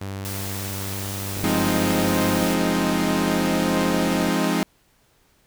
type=tone; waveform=sawtooth; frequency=97.8 Hz; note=G2; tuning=4 cents flat; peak=-25 dBFS; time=0.01-2.44 s; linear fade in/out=5 ms
type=noise; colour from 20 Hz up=white; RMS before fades=-33 dBFS; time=0.25-2.54 s; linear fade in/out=0 ms
type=click train; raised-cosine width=2 ms; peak=-21 dBFS; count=137; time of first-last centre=1.37-4.288 s; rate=46.6 Hz
type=chord; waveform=sawtooth; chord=F minor seventh; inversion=none; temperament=equal with one note detuned; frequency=174.61 / 208.9 / 261.6 / 311.1 Hz; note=F3 / Ab3 / C4 / Eb4; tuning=0 / +10 / 0 / 0 cents; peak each=-21 dBFS; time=1.44-4.63 s; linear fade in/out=0 ms
effects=pink hiss -61 dBFS RMS until 5.46 s